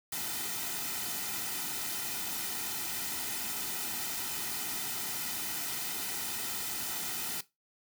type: noise with comb filter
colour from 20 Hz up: white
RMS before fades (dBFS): -36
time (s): 0.12-7.41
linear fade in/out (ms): 5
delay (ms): 1.8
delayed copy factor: -0.65
effects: noise-tail reverb RT60 0.2 s tail -17 dB re dry